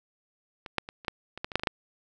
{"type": "clicks", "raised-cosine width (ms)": 0.3, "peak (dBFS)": [-23, -9, -23, -30, -11, -23, -15, -22, -6, -25, -13, -8], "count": 12, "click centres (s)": [0.662, 0.783, 0.889, 1.048, 1.082, 1.376, 1.445, 1.518, 1.556, 1.596, 1.635, 1.672], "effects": []}